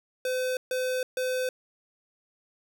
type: tone bursts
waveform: square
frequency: 510 Hz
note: C5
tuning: 44 cents flat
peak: -27 dBFS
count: 3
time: 0.25-1.49 s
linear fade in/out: 2 ms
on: 320 ms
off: 140 ms
effects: none